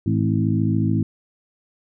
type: harmonic tone with a mistuned harmonic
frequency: 53.8 Hz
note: A1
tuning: 38 cents flat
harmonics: 2 / 3 / 4 / 5 / 6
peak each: -21 / -23 / -24 / -25 / -26 dBFS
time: 0.06-1.03 s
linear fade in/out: 5 ms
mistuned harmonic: 5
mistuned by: -46 cents
effects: none